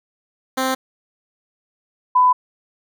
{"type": "tone pair in turn", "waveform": ["10% pulse", "sine"], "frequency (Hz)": [261.6, 1000.6], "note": ["C4", "B5"], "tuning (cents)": [0, 22], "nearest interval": "octave + major seventh", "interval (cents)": 2322, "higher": "second", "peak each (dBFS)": -10, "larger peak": "neither", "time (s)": [[0.57, 0.75], [2.15, 2.33]], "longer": "neither", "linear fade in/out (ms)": 10, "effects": []}